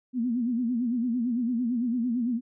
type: tone with vibrato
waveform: sine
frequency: 240.3 Hz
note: B3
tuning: 47 cents flat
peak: -24 dBFS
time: 0.13-2.41 s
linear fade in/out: 50 ms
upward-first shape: sine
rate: 8.9 Hz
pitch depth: 110 cents each way
effects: none